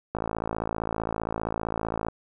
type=click train; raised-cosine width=1 ms; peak=-14 dBFS; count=108; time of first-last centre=0.15-2.085 s; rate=55.3 Hz; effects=none